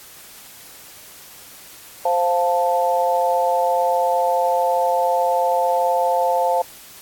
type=chord; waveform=sine; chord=F major; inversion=second; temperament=equal; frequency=523.3 / 698.5 / 880 Hz; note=C5 / F5 / A5; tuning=0 / 0 / 0 cents; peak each=-20 dBFS; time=2.05-6.62 s; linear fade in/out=5 ms; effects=white hiss -42 dBFS RMS until 7.01 s + AAC 64 kbps